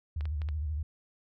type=tone with vibrato; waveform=sine; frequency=75.6 Hz; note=D#2; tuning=49 cents flat; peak=-30 dBFS; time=0.16-0.83 s; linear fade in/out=5 ms; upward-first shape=square; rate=13 Hz; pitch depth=92 cents each way
type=clicks; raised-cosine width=0.3 ms; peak=-30 dBFS; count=4; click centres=0.209 / 0.255 / 0.418 / 0.488 s
effects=none